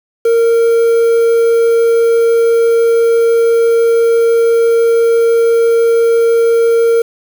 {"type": "tone with quantisation", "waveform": "triangle", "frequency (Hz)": 462, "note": "A#4", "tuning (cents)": -16, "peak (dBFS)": -5, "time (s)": [0.25, 7.02], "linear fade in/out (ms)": 5, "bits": 5, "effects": []}